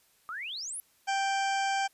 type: exponential sweep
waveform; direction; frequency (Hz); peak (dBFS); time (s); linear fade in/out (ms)
sine; up; 1203 to 11550; -35; 0.29-0.8; 0
type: harmonic tone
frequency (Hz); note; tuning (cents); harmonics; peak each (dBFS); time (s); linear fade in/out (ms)
784; G5; 0; 1 / 2 / 3 / 4 / 6 / 7 / 8 / 9 / 10; -28 / -34 / -38 / -40 / -44 / -45 / -46 / -47 / -48; 1.07-1.88; 20
effects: white hiss -66 dBFS RMS until 1.93 s + resampled to 32000 Hz